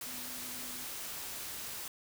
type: tone in noise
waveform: sine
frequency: 250 Hz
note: B3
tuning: 21 cents sharp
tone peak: -52 dBFS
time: 0.06-0.83 s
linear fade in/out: 2 ms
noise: white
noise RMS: -42 dBFS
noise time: 0.01-1.88 s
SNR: -13 dB
effects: none

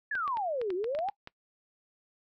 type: exponential two-way sweep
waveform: sine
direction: down then up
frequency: 1764 to 346 to 834 Hz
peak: -29 dBFS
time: 0.11-1.1 s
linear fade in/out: 5 ms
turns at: 0.74 s
type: clicks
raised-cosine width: 0.3 ms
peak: -26 dBFS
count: 10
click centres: 0.153 / 0.278 / 0.371 / 0.615 / 0.704 / 0.843 / 0.95 / 0.989 / 1.087 / 1.274 s
effects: noise-tail reverb RT60 0.1 s tail -22 dB re dry

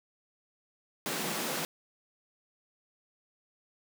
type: high-pass noise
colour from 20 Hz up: pink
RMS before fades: -34 dBFS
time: 1.06-1.65 s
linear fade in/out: 0 ms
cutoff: 160 Hz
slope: 48 dB/octave
effects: none

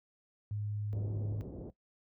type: tone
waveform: sine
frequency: 104.3 Hz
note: G#2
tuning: 8 cents sharp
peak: -34 dBFS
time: 0.51-1.41 s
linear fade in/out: 0 ms
type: low-pass noise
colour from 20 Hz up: pink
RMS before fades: -43 dBFS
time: 0.93-1.7 s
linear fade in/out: 0 ms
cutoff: 510 Hz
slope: 24 dB/octave
effects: noise-tail reverb RT60 0.1 s tail -17 dB re dry + high-pass 60 Hz 12 dB/octave

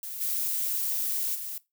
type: noise with level steps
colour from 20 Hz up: violet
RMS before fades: -37 / -29 / -36 dBFS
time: 0.03-1.58 s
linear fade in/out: 2 ms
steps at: 0.2 / 1.34 s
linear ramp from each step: 20 ms
effects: noise-tail reverb RT60 0.2 s tail -19 dB re dry

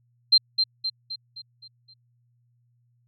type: tone with echo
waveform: sine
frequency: 4147 Hz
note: C8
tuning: 16 cents flat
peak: -12 dBFS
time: 0.32-0.38 s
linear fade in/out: 10 ms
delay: 260 ms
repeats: 6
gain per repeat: -6 dB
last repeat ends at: 1.94 s
effects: added 120 Hz sine -63 dBFS peak until 3.07 s

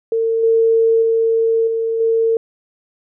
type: tone with level steps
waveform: sine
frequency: 453 Hz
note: A#4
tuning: 50 cents flat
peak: -14 / -10 / -12 / -16 / -12 dBFS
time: 0.12-2.37 s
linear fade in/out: 2 ms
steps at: 0.43 / 1.02 / 1.67 / 2 s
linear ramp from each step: 5 ms
effects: none

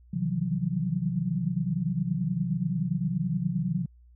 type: tone cluster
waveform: sine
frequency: 130.4 / 154.1 / 161.6 / 181.7 / 191.3 Hz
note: C3 / D#3 / E3 / F#3 / G3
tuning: -5 / -16 / -34 / -31 / -42 cents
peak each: -33 / -36 / -30 / -29 / -37 dBFS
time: 0.13-3.86 s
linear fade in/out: 10 ms
effects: added 60 Hz sine -52 dBFS peak until 4.15 s

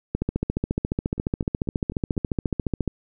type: two click trains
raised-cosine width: 3 ms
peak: -10 / -24 dBFS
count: 40 / 5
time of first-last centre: 0.15-2.877 / 1.18-2.168 s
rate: 14.3 / 4.05 Hz
effects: none

